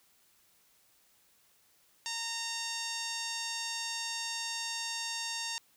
5% pulse tone with low-pass filter, 920 Hz, A#5, 23 cents flat, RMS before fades -37 dBFS, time 2.06-5.58 s, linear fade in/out 0 ms, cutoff 6100 Hz, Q 1.5, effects white hiss -67 dBFS RMS until 5.76 s

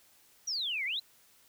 sine exponential two-way sweep, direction down then up, 5920 to 1975.5 to 4181 Hz, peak -31 dBFS, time 0.47-1 s, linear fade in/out 10 ms, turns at 0.85 s, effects white hiss -63 dBFS RMS until 1.48 s

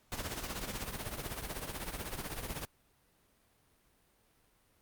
pink noise with tremolo, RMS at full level -37 dBFS, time 0.12-2.65 s, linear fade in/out 0 ms, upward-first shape triangle, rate 16 Hz, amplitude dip 75%, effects pink hiss -70 dBFS RMS until 4.81 s + Opus 48 kbps

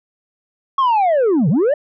sine linear two-way sweep, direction down then up, 1112 to 130.81 to 618 Hz, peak -9 dBFS, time 0.78-1.74 s, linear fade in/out 5 ms, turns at 1.49 s, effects tanh soft clip ceiling -11 dBFS

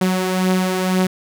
sawtooth beating tone pair, 185 / 187 Hz, F#3 / F#3, 0 / +19 cents, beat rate 2 Hz, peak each -13 / -19 dBFS, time 0.01-1.07 s, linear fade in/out 5 ms, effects none

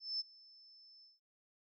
sine tone with ADSR envelope, 5274 Hz, E8, in tune, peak -34 dBFS, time 0-1.2 s, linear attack 200 ms, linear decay 23 ms, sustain -24 dB, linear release 170 ms, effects none

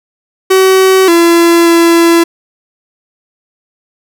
45% pulse tone with pitch steps, 379 / 338.9 / 336.7 Hz, F#4 / E4 / E4, +42 / +48 / +37 cents, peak -4 dBFS, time 0.5-2.24 s, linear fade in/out 10 ms, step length 580 ms, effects none

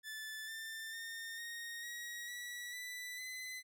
sawtooth tone with pitch steps, 1749 / 1785.8 / 1823.3 / 1861.6 / 1900.7 / 1940.6 / 1981.4 / 2023 Hz, A6 / A6 / A#6 / A#6 / A#6 / B6 / B6 / B6, -11 / +25 / -39 / -3 / +33 / -31 / +5 / +41 cents, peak -40 dBFS, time 0.03-3.63 s, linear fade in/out 50 ms, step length 450 ms, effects none

